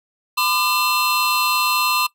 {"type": "tone cluster", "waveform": "square", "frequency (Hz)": [1010, 1201, 2683, 4149], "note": ["B5", "D6", "E7", "C8"], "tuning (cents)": [39, 38, 30, -15], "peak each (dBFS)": -23, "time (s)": [0.37, 2.07], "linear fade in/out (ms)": 10, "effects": ["noise-tail reverb RT60 0.1 s tail -19 dB re dry"]}